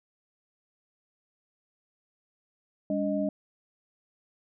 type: tone cluster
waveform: sine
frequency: 200.6 / 286.5 / 620 Hz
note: G3 / D4 / D#5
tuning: +40 / -43 / -6 cents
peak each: -30 dBFS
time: 2.9-3.29 s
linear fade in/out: 2 ms
effects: none